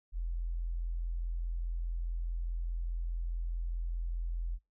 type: tone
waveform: sine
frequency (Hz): 42.4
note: E1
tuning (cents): +50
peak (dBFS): -32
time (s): 0.12-4.59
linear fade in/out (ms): 50
effects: noise-tail reverb RT60 0.2 s tail -25 dB re dry